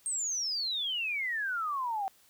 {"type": "exponential sweep", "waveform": "sine", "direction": "down", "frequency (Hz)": [8630, 754], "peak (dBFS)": -30, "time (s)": [0.06, 2.08], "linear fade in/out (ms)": 0, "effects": ["white hiss -63 dBFS RMS until 2.29 s"]}